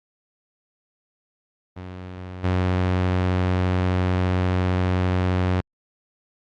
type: tone with level steps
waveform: sawtooth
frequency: 91.5 Hz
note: F#2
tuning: 19 cents flat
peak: -29 / -15 dBFS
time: 1.76-5.61 s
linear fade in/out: 10 ms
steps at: 2.43 s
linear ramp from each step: 20 ms
effects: low-pass 3000 Hz 12 dB/octave + Opus 32 kbps